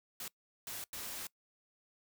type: noise bursts at uneven times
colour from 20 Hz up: white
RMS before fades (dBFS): -43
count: 3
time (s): 0.2-0.28 / 0.67-0.84 / 0.93-1.27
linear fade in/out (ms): 2
effects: noise-tail reverb RT60 0.1 s tail -22 dB re dry